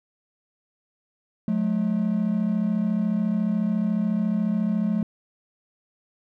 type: tone pair together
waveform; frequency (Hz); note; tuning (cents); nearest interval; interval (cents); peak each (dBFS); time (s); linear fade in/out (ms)
triangle; 180.91 / 215; F#3 / A3; -39 / -40; minor third; 299; -23 / -20; 1.48-5.03; 2
effects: tanh soft clip ceiling -12 dBFS